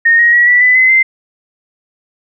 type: tone with pitch steps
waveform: sine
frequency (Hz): 1847 / 1883.6 / 1921 / 1959.1 / 1997.9 / 2038 / 2078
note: A#6 / A#6 / B6 / B6 / B6 / C7 / C7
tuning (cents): -16 / +18 / -48 / -14 / +19 / -46 / -12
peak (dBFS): -5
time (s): 0.05-1.03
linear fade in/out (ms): 10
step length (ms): 140
effects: none